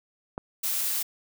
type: click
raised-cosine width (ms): 1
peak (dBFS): -18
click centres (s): 0.379
type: noise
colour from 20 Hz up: blue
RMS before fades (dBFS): -28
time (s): 0.63-1.03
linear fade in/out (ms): 10
effects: none